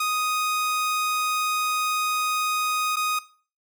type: tone with dropouts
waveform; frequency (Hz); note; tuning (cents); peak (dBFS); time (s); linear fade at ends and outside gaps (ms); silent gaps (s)
sawtooth; 1246; D#6; +2; -19; 0-3.19; 5; 2.959-2.967
effects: noise-tail reverb RT60 0.4 s tail -18 dB re dry